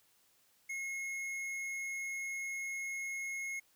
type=tone with tanh clipping; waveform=triangle; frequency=2165 Hz; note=C#7; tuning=41 cents flat; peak=-39 dBFS; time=0.69-3.6 s; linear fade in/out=10 ms; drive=16 dB; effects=white hiss -70 dBFS RMS until 3.75 s